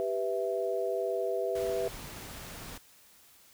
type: chord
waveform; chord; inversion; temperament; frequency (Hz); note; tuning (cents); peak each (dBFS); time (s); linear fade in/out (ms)
sine; E minor; first; equal; 392 / 493.9 / 659.3; G4 / B4 / E5; 0 / 0 / 0; -33; 0-1.88; 0
type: noise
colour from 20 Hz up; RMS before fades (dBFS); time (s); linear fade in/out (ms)
pink; -44; 1.55-2.78; 5
effects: white hiss -59 dBFS RMS until 3.53 s